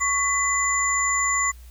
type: tone cluster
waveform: sine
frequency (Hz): 1113 / 2002 / 7060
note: C#6 / B6 / A8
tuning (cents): +7 / +23 / +5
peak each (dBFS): -24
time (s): 0-1.52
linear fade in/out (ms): 20
effects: added 60 Hz sine -41 dBFS peak until 1.7 s + white hiss -55 dBFS RMS until 1.7 s